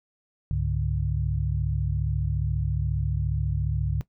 sine tone cluster, 67.2 / 101.7 / 144.1 Hz, C2 / G#2 / D3, +47 / -36 / -33 cents, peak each -28 dBFS, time 0.51-4.01 s, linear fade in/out 0 ms, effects noise-tail reverb RT60 0.1 s tail -17 dB re dry

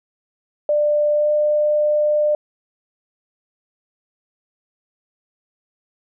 sine tone with pitch glide, 594 to 599.2 Hz, D5 to D5, +20 to +35 cents, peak -14 dBFS, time 0.69-2.35 s, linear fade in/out 2 ms, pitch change +15 cents, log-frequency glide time 1.12-1.31 s, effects none

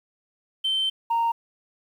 sine tone pair in turn, 3100 / 925.9 Hz, G7 / A#5, -20 / -12 cents, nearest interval octave + major sixth, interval 2092 cents, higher first, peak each -20 / -18 dBFS, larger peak second, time 0.64-0.9 / 1.1-1.32 s, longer first, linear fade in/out 10 ms, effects tanh soft clip ceiling -18 dBFS + 9-bit

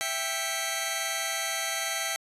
15% pulse tone cluster, 662 / 790 / 1965 / 2214 / 3160 Hz, E5 / G5 / B6 / C#7 / G7, +7 / +13 / -9 / -3 / +13 cents, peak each -29 dBFS, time 0.01-2.16 s, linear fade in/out 0 ms, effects resampled to 32000 Hz

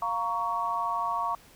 sine chord, Bb minor, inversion second, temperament just, 699.2 / 932.3 / 1118.8 Hz, F5 / Bb5 / Db6, +2 / 0 / +16 cents, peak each -34 / -31 / -29 dBFS, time 0.02-1.35 s, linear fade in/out 2 ms, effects pink hiss -55 dBFS RMS until 1.55 s

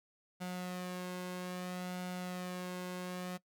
sawtooth tone with flanger, 181.1 Hz, F#3, 37 cents flat, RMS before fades -41 dBFS, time 0.4-3.38 s, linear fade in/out 20 ms, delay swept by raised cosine 1.4 to 1.93 ms, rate 0.61 Hz, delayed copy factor +0.5, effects noise-tail reverb RT60 0.1 s tail -21 dB re dry

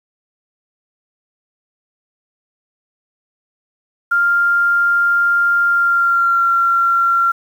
sine tone with pitch glide, 1396.9 to 1372.1 Hz, F6 to F6, 0 to -31 cents, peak -11 dBFS, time 4.11-7.32 s, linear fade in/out 10 ms, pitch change -31 cents, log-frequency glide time 5.65-6.49 s, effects 7-bit

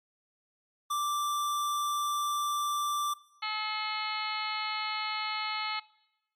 square tone, 1174.7 Hz, D6, in tune, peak -29 dBFS, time 0.9-3.14 s, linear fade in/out 10 ms
harmonic tone, 430 Hz, A4, 40 cents flat, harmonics 2 / 3 / 4 / 5 / 6 / 7 / 8 / 9 / 10, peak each -39 / -36 / -47 / -37 / -44 / -41 / -46 / -45 / -39 dBFS, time 3.42-5.8 s, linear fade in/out 10 ms
effects noise-tail reverb RT60 0.9 s tail -20 dB re dry + MP3 64 kbps

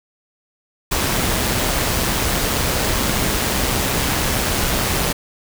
pink noise with amplitude modulation, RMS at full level -18 dBFS, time 0.91-5.13 s, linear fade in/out 10 ms, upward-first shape sine, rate 131 Hz, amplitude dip 30%, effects none

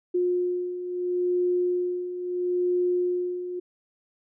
sine beating tone pair, 357.2 / 357.95 Hz, F4 / F4, +39 / +43 cents, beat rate 0.75 Hz, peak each -30 / -24 dBFS, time 0.14-3.6 s, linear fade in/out 10 ms, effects none

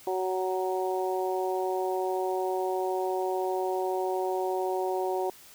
harmonic tone, 186.4 Hz, F#3, 13 cents sharp, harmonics 2 / 3 / 4 / 5, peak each -29 / -35 / -32 / -36 dBFS, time 0.07-5.3 s, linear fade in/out 2 ms, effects white hiss -52 dBFS RMS until 5.54 s

